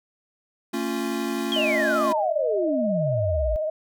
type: chord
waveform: square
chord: A augmented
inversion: none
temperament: equal with one note detuned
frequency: 225.7 / 277.2 / 349.2 Hz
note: A3 / C#4 / E#4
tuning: +44 / 0 / 0 cents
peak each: -30 dBFS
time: 0.73-2.13 s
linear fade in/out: 10 ms
type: exponential sweep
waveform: sine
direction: down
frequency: 3322 to 52.4 Hz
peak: -23 dBFS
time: 1.52-3.56 s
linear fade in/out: 0 ms
type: tone with vibrato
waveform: sine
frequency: 622.3 Hz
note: D#5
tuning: in tune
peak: -23 dBFS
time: 1.56-3.7 s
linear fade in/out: 5 ms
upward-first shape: sine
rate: 18 Hz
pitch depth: 42 cents each way
effects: none